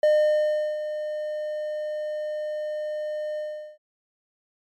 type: tone with ADSR envelope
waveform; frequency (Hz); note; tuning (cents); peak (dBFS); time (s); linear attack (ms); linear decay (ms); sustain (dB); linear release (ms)
triangle; 607; D#5; -43; -13; 0.03-3.78; 3; 740; -12; 400
effects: MP3 64 kbps